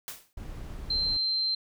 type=noise with exponential decay; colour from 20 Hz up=white; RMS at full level=-35 dBFS; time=0.08-0.33 s; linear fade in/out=0 ms; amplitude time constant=53 ms
type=noise; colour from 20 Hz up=brown; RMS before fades=-38 dBFS; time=0.37-1.17 s; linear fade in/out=5 ms
type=tone; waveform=sine; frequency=4128 Hz; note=C8; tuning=24 cents flat; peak=-25 dBFS; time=0.9-1.55 s; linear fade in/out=5 ms
effects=none